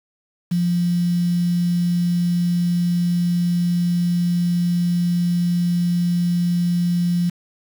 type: tone with quantisation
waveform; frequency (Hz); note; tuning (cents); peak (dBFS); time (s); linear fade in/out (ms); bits
sine; 174.61; F3; 0; -16; 0.51-7.3; 10; 6
effects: none